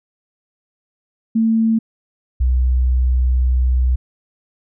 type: tone pair in turn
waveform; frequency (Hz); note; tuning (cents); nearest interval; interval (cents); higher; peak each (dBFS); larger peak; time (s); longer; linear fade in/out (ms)
sine; 224.3 / 62.94; A3 / B1; +34 / +33; octave + minor seventh; 2201; first; -12; neither; 1.35-1.79 / 2.4-3.96; second; 10
effects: none